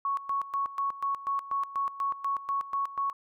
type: tone with tremolo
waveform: sine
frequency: 1108.7 Hz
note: C#6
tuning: in tune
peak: -26 dBFS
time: 0.05-3.13 s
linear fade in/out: 2 ms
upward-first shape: square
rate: 4.1 Hz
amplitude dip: 80%
effects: none